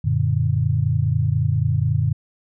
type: chord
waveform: sine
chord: Gb augmented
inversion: none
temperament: equal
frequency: 92.5 / 116.54 / 146.83 Hz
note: Gb2 / Bb2 / D3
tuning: 0 / 0 / 0 cents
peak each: -22 / -20 / -21 dBFS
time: 0.04-2.13 s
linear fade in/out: 10 ms
effects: none